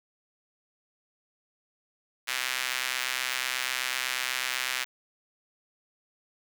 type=tone with high-pass filter; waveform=sawtooth; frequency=128.1 Hz; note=C3; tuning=36 cents flat; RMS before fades=-31 dBFS; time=2.27-4.85 s; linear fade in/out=20 ms; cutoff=2000 Hz; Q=1.3; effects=none